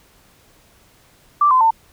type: tone with pitch steps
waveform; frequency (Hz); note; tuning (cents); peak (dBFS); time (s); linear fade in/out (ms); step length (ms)
sine; 1172 / 1026.2 / 898.5; D6 / C6 / A5; -4 / -34 / +36; -10; 1.41-1.707; 5; 99
effects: pink hiss -53 dBFS RMS until 1.92 s